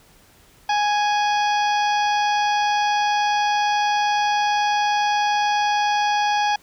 harmonic tone with a mistuned harmonic, 830.6 Hz, G#5, in tune, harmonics 1 / 2 / 3 / 4 / 5 / 6 / 7, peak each -18 / -27 / -30 / -31 / -37 / -34 / -38 dBFS, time 0.69-6.56 s, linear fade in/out 5 ms, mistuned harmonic 5, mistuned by +120 cents, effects pink hiss -53 dBFS RMS until 6.62 s

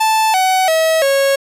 45% pulse tone with pitch steps, 878 / 751.2 / 642.7 / 549.9 Hz, A5 / F#5 / E5 / C#5, -4 / +26 / -44 / -14 cents, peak -11 dBFS, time 0-1.36 s, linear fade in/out 10 ms, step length 340 ms, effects resampled to 32000 Hz

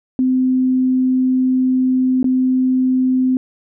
sine tone with dropouts, 257.2 Hz, C4, 30 cents flat, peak -12 dBFS, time 0.19-3.37 s, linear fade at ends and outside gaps 1 ms, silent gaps 2.229-2.243 s, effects none

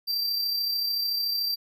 square tone with amplitude modulation, 4699 Hz, D8, in tune, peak -24 dBFS, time 0.07-1.56 s, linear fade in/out 20 ms, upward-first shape sine, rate 33.6 Hz, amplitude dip 35%, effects none

